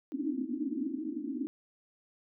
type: band-pass noise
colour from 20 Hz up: white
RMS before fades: -35 dBFS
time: 0.12-1.47 s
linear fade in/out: 0 ms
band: 240 to 320 Hz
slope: 96 dB/octave
effects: none